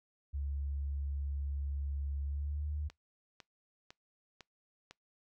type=tone with pitch glide; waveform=sine; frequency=70.3 to 74.48 Hz; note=C#2 to D2; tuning=+25 to +25 cents; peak=-34 dBFS; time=0.33-2.89 s; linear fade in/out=20 ms; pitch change=+100 cents; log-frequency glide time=2.24-2.68 s
type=click train; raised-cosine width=0.2 ms; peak=-32 dBFS; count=5; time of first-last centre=2.9-4.91 s; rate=1.99 Hz
effects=noise-tail reverb RT60 0.2 s tail -26 dB re dry